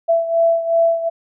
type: beating tone pair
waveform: sine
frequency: 666 / 668.7 Hz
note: E5 / E5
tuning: +18 / +25 cents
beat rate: 2.7 Hz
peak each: -14 / -19 dBFS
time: 0.08-1.1 s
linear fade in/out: 20 ms
effects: none